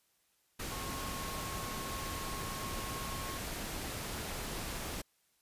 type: tone in noise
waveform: sine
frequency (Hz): 1087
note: C#6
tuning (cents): -34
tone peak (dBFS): -44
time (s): 0.71-3.38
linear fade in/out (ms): 10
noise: pink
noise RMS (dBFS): -40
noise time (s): 0.59-5.02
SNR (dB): -7
effects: white hiss -74 dBFS RMS until 5.41 s + resampled to 32000 Hz